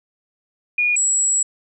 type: tone pair in turn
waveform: sine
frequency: 2442 / 7753 Hz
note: D#7 / B8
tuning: -33 / -33 cents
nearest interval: octave + minor sixth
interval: 2000 cents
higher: second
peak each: -15 dBFS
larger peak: neither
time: 0.78-0.96 / 0.96-1.43 s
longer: second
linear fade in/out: 5 ms
effects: none